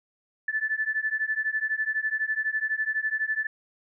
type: beating tone pair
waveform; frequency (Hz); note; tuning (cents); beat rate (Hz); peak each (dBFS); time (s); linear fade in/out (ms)
sine; 1742 / 1754; A6 / A6; -18 / -6; 12; -28 / -28; 0.48-3.47; 5
effects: none